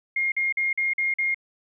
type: tone bursts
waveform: sine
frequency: 2133 Hz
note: C7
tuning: 33 cents sharp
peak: -21 dBFS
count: 6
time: 0.16-1.345 s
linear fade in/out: 5 ms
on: 160 ms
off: 45 ms
effects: none